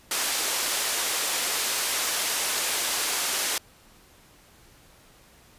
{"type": "band-pass noise", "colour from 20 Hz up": "white", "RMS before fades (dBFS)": -27, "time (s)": [0.11, 3.58], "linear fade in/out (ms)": 2, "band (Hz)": [370, 10000], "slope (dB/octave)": 12, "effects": ["pink hiss -55 dBFS RMS until 5.58 s", "resampled to 32000 Hz"]}